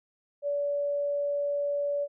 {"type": "tone", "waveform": "sine", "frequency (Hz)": 574, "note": "D5", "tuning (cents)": -40, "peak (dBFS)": -26, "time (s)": [0.42, 2.08], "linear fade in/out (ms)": 50, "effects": []}